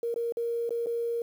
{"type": "tone with dropouts", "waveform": "sine", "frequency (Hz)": 468.3, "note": "A#4", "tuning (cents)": 8, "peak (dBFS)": -27, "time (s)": [0.03, 1.22], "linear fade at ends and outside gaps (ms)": 2, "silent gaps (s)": [[0.142, 0.16], [0.323, 0.37], [0.693, 0.706], [0.861, 0.868]], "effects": ["9-bit"]}